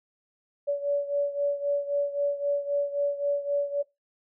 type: beating tone pair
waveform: sine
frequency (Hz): 570 / 573.8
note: C#5 / D5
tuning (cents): +48 / -40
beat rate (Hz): 3.8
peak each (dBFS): -26 / -30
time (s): 0.67-3.83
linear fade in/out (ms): 20
effects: noise-tail reverb RT60 0.2 s tail -20 dB re dry